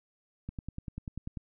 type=click train; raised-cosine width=5 ms; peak=-25 dBFS; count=10; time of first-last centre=0.49-1.372 s; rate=10.2 Hz; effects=none